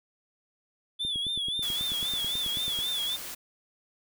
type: tone with vibrato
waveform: triangle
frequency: 3446 Hz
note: A7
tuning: 37 cents flat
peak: -27 dBFS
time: 0.99-3.17 s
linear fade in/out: 20 ms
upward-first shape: sine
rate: 3.8 Hz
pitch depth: 83 cents each way
type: click train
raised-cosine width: 3 ms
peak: -29 dBFS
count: 17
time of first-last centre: 1.05-2.789 s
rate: 9.2 Hz
type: noise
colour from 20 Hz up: white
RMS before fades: -39 dBFS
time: 1.62-3.35 s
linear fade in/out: 10 ms
effects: none